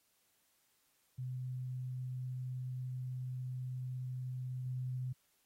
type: tone with level steps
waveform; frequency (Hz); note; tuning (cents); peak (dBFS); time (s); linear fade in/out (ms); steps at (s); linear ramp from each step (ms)
sine; 127.4; C3; -46; -38 / -36; 1.18-5.13; 10; 4.66; 2
effects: white hiss -75 dBFS RMS until 5.45 s + AAC 48 kbps